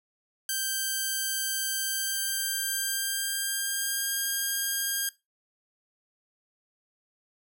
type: tone with pitch glide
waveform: 5% pulse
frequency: 1568 to 1611.2 Hz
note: G6 to G6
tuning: 0 to +47 cents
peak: -17 dBFS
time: 0.49-5.09 s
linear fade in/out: 2 ms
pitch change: +47 cents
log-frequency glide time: 1.84-4.14 s
effects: noise-tail reverb RT60 0.2 s tail -18 dB re dry